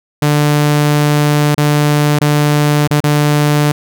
sawtooth tone with dropouts, 147.9 Hz, D3, 13 cents sharp, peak -5 dBFS, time 0.22-3.72 s, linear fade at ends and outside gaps 5 ms, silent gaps 1.548-1.577 / 2.189-2.212 / 2.875-2.908 / 3.004-3.038 s, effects none

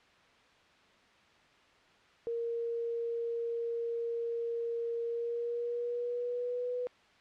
sine tone with pitch glide, 466.2 to 493.9 Hz, A#4 to B4, 0 to 0 cents, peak -32 dBFS, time 2.27-6.87 s, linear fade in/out 0 ms, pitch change +100 cents, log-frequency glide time 5.04-6.75 s, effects white hiss -62 dBFS RMS until 7.2 s + low-pass 3000 Hz 12 dB/octave

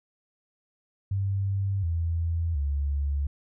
sine tone with pitch steps, 98 / 83.37 / 70.92 Hz, G2 / E2 / C#2, 0 / +20 / +40 cents, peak -24 dBFS, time 1.11-3.27 s, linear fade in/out 5 ms, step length 720 ms, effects none

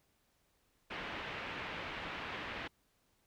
white low-pass noise, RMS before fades -43 dBFS, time 0.9-2.68 s, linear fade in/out 10 ms, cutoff 2800 Hz, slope 24 dB/octave, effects pink hiss -75 dBFS RMS until 3.26 s

